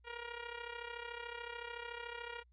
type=tone with amplitude modulation; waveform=10% pulse; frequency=473.2 Hz; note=A#4; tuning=26 cents sharp; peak=-32 dBFS; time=0.04-2.44 s; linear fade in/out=50 ms; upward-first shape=sine; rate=33.7 Hz; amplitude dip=70%; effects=added 60 Hz sine -64 dBFS peak until 2.52 s + resampled to 8000 Hz